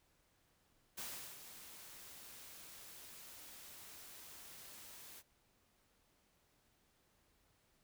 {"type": "noise with ADSR envelope", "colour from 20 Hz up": "white", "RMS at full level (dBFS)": -45, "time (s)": [0.97, 5.23], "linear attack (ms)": 14, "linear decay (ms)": 380, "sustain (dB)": -10, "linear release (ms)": 44, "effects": ["pink hiss -75 dBFS RMS until 7.83 s"]}